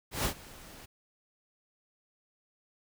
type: noise with ADSR envelope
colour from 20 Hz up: pink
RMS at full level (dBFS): -29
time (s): 0.11-0.86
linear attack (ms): 140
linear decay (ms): 85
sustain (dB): -21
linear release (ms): 11
effects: none